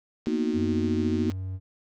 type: click train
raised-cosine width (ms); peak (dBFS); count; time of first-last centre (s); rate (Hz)
0.2; -28; 164; 0.26-1.318; 154
type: chord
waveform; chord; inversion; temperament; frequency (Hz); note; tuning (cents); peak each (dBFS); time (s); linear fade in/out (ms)
sine; B major seventh; third; equal; 233.1 / 246.9 / 311.1 / 370; A#3 / B3 / D#4 / F#4; 0 / 0 / 0 / 0; -27 / -31 / -28 / -31; 0.27-1.3; 0
type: tone with pitch glide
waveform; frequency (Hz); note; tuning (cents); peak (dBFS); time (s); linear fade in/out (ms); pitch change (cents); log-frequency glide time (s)
triangle; 92.5 to 93.95; F#2 to F#2; 0 to +27; -28; 0.53-1.6; 50; +27; 0.8-1.31
effects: none